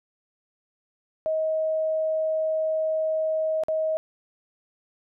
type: tone with dropouts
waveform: sine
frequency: 632 Hz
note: D#5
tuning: 27 cents sharp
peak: -22 dBFS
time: 1.26-3.97 s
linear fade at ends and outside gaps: 0 ms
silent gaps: 3.636-3.684 s
effects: none